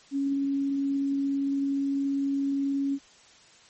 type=tone with vibrato; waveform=sine; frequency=277.2 Hz; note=C#4; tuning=in tune; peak=-24 dBFS; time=0.11-2.99 s; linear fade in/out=50 ms; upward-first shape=sine; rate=20 Hz; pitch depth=9 cents each way; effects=white hiss -55 dBFS RMS until 3.69 s + MP3 32 kbps